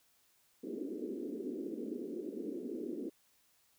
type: band-pass noise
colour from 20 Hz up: white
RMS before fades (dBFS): -41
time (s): 0.63-3.1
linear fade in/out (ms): 10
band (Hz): 230 to 420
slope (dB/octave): 48
effects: white hiss -71 dBFS RMS until 3.78 s